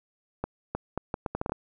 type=accelerating click train; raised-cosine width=1 ms; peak=-15 dBFS; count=10; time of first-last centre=0.44-1.521 s; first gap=310 ms; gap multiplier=0.73; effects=none